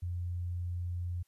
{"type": "tone", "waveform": "sine", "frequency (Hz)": 88, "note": "F2", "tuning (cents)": 14, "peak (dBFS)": -33, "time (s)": [0.02, 1.23], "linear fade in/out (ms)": 10, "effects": ["white hiss -75 dBFS RMS until 1.27 s", "resampled to 32000 Hz"]}